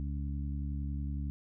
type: harmonic tone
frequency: 70.9 Hz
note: C#2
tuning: 40 cents sharp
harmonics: 1 / 2 / 3 / 4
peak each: -34 / -40 / -44 / -46 dBFS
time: 0-1.3 s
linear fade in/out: 0 ms
effects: none